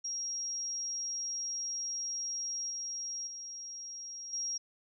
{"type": "tone with level steps", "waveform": "sine", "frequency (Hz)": 5620, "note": "F8", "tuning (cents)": 10, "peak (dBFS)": [-34, -36, -41, -33], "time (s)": [0.04, 4.58], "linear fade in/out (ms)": 10, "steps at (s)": [2.7, 3.27, 4.33], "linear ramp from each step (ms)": 2, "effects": []}